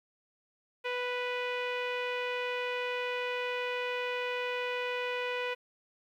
sawtooth tone with low-pass filter, 493.9 Hz, B4, in tune, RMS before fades -34 dBFS, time 0.84-5.55 s, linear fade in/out 20 ms, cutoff 2600 Hz, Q 3, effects 11-bit

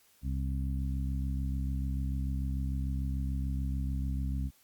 harmonic tone, 66.8 Hz, C2, 36 cents sharp, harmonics 1 / 2 / 3 / 4, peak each -31 / -37 / -41 / -43 dBFS, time 0.22-4.51 s, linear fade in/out 50 ms, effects white hiss -65 dBFS RMS until 4.63 s + Opus 48 kbps

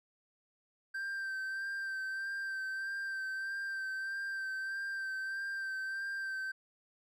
triangle tone with vibrato, 1568 Hz, G6, in tune, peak -34 dBFS, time 0.94-6.52 s, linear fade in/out 10 ms, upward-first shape sine, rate 1.6 Hz, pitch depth 23 cents each way, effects none

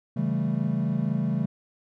triangle chord, A dominant seventh, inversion first, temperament equal, 138.59 / 164.81 / 196 / 220 Hz, C#3 / E3 / G3 / A3, 0 / 0 / 0 / 0 cents, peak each -27 dBFS, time 0.16-1.46 s, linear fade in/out 10 ms, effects none

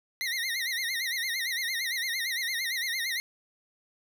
25% pulse tone with vibrato, 1975.5 Hz, B6, in tune, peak -25 dBFS, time 0.21-3.2 s, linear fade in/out 0 ms, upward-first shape sine, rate 8.8 Hz, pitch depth 140 cents each way, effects none

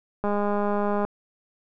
click train, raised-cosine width 1 ms, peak -13 dBFS, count 167, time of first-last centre 0.24-1.05 s, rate 205 Hz, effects none

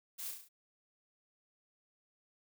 blue noise with echo, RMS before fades -43 dBFS, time 0.18-0.32 s, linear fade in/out 20 ms, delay 34 ms, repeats 5, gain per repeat -4 dB, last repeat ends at 0.49 s, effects none

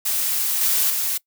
blue noise with level steps, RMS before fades -22 / -19 / -23 dBFS, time 0.05-1.18 s, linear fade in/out 10 ms, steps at 0.61 / 0.9 s, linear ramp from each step 2 ms, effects noise-tail reverb RT60 0.1 s tail -22 dB re dry

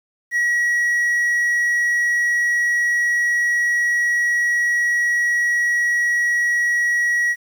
triangle tone, 1916 Hz, A#6, 47 cents sharp, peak -14 dBFS, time 0.31-7.36 s, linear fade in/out 50 ms, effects 8-bit

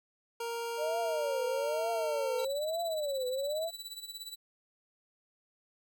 25% pulse tone with pitch glide, 466.2 to 455.6 Hz, A#4 to A#4, 0 to -40 cents, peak -31 dBFS, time 0.4-2.45 s, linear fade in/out 5 ms, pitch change -40 cents, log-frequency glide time 1.38-2.15 s
sine tone with vibrato, 587.3 Hz, D5, in tune, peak -31 dBFS, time 0.77-3.71 s, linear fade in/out 50 ms, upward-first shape triangle, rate 1.1 Hz, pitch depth 290 cents each way
sawtooth tone with tremolo, 3951 Hz, B7, in tune, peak -36 dBFS, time 2.38-4.36 s, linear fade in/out 20 ms, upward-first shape sine, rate 17 Hz, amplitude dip 75%
effects none

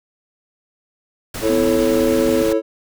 pink noise, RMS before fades -28 dBFS, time 1.34-2.53 s, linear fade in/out 5 ms
triangle chord, A major, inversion second, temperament just, 330 / 440 / 550 Hz, E4 / A4 / C#5, +2 / 0 / -14 cents, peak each -17 dBFS, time 1.41-2.62 s, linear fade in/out 50 ms
sine tone with vibrato, 251.6 Hz, B3, 32 cents sharp, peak -20 dBFS, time 1.49-2.43 s, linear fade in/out 10 ms, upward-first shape sine, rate 8.1 Hz, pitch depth 9 cents each way
effects none

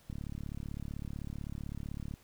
click train, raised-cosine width 5 ms, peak -28 dBFS, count 74, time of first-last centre 0.1-2.139 s, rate 35.8 Hz, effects pink hiss -63 dBFS RMS until 2.23 s

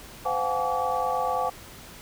sine tone cluster, 512 / 708 / 757 / 843 / 1148 Hz, C5 / F5 / F#5 / G#5 / D6, -38 / +23 / +39 / +26 / -40 cents, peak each -30 dBFS, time 0.25-1.5 s, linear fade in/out 10 ms, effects pink hiss -45 dBFS RMS until 2.01 s

